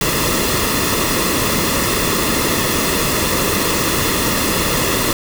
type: noise with comb filter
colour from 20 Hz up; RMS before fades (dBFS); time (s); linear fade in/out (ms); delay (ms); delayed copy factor
pink; -17; 0.01-5.13; 2; 1.3; -0.6
effects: none